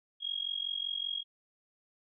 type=tone with amplitude modulation; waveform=sine; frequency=3285 Hz; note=G#7; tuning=20 cents flat; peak=-29 dBFS; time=0.2-1.24 s; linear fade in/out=50 ms; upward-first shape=sine; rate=45.2 Hz; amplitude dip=90%; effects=none